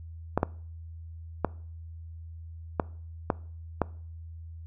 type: clicks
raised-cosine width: 1 ms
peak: -9 dBFS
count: 6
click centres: 0.376 / 0.431 / 1.447 / 2.798 / 3.302 / 3.817 s
effects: noise-tail reverb RT60 0.5 s tail -22 dB re dry + added 82 Hz sine -40 dBFS peak until 4.66 s